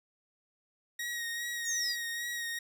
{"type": "tone with vibrato", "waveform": "sawtooth", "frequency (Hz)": 1885, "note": "A#6", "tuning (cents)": 19, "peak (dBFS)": -31, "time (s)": [0.99, 2.59], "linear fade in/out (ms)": 5, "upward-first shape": "sine", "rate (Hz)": 2.5, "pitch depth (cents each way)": 26}
{"type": "exponential sweep", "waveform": "sine", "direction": "down", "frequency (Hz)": [7040, 4555], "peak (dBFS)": -31, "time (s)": [1.64, 1.96], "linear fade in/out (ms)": 50}
{"effects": []}